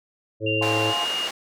harmonic tone, 108.8 Hz, A2, 19 cents flat, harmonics 1 / 3 / 4 / 5, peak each -28 / -28 / -28 / -28 dBFS, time 0.4-0.94 s, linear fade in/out 50 ms
sine tone with pitch glide, 2780 to 2847 Hz, F7 to F7, -9 to +33 cents, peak -24 dBFS, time 0.46-1.28 s, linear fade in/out 10 ms, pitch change +42 cents, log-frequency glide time 0.86-0.91 s
sine chord, F minor, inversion none, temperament just, 698.5 / 838.1 / 1047.7 Hz, F5 / Ab5 / C6, 0 / +16 / +2 cents, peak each -31 dBFS, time 0.61-1.05 s, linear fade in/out 5 ms
pink band-pass noise, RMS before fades -32 dBFS, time 0.62-1.31 s, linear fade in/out 5 ms, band 490 to 6400 Hz, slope 12 dB/octave
effects none

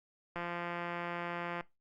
click train, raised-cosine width 0.5 ms, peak -24 dBFS, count 217, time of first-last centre 0.36-1.609 s, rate 173 Hz, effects noise-tail reverb RT60 0.2 s tail -20 dB re dry + Opus 48 kbps

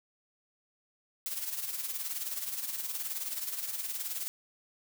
blue noise with tremolo, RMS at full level -34 dBFS, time 1.26-4.28 s, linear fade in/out 0 ms, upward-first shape sine, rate 19 Hz, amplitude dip 60%, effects none

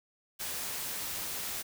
white noise, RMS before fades -37 dBFS, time 0.39-1.63 s, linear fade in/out 20 ms, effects none

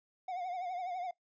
triangle tone with vibrato, 726 Hz, F#5, 33 cents flat, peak -34 dBFS, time 0.28-1.11 s, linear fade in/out 5 ms, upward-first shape triangle, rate 12 Hz, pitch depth 90 cents each way, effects noise-tail reverb RT60 0.1 s tail -18 dB re dry + resampled to 16000 Hz

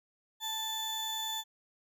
35% pulse tone pair together, 880 / 3490 Hz, A5 / A7, 0 / -15 cents, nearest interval 2 octaves, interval 2385 cents, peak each -38 / -33 dBFS, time 0.4-1.44 s, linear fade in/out 50 ms, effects none

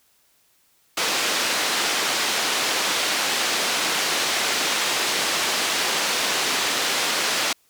white band-pass noise, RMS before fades -23 dBFS, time 0.97-7.53 s, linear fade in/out 5 ms, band 270 to 5000 Hz, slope 12 dB/octave, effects white hiss -62 dBFS RMS until 7.69 s

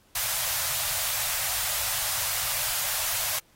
white band-stop noise, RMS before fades -28 dBFS, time 0.15-3.39 s, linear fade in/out 5 ms, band 140 to 560 Hz, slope 48 dB/octave, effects pink hiss -62 dBFS RMS until 3.55 s + AAC 48 kbps

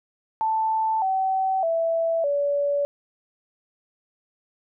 sine tone with pitch steps, 882 / 763.4 / 660.8 / 571.9 Hz, A5 / G5 / E5 / D5, +4 / -46 / +4 / -46 cents, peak -20 dBFS, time 0.41-2.85 s, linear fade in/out 0 ms, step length 610 ms, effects none

